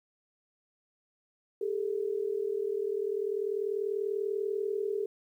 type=tone pair together; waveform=sine; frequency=399.7 / 440 Hz; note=G4 / A4; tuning=+34 / 0 cents; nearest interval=major second; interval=166 cents; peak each=-31 / -33 dBFS; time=1.61-5.06 s; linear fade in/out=5 ms; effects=11-bit